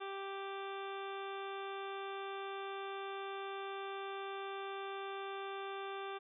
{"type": "harmonic tone", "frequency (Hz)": 392, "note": "G4", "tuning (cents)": 0, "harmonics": [1, 2, 3, 4, 5, 6, 7, 8, 9], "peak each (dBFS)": [-44, -47, -47, -52, -60, -55, -57, -61, -55], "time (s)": [0, 6.19], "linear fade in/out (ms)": 20, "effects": []}